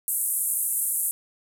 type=band-pass noise; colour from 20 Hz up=white; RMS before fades=-26 dBFS; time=0.08-1.11 s; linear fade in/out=0 ms; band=8500 to 13000 Hz; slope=48 dB/octave; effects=none